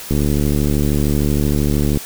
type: click train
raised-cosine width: 3 ms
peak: -5 dBFS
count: 137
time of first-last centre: 0.11-1.973 s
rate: 73 Hz
effects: white hiss -32 dBFS RMS until 2.05 s